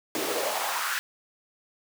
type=noise with high-pass filter sweep; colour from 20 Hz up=pink; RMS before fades=-29 dBFS; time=0.15-0.99 s; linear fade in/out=0 ms; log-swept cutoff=310 to 1600 Hz; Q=2.8; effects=none